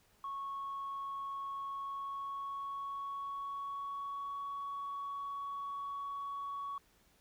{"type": "tone with pitch glide", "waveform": "sine", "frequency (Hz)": [1103, 1120.3], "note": ["C#6", "C#6"], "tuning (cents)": [-9, 18], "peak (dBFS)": -37, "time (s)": [0.24, 6.78], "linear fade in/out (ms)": 2, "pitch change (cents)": 27, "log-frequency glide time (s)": [1.67, 4.37], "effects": ["tanh soft clip ceiling -35 dBFS", "pink hiss -69 dBFS RMS until 7.2 s"]}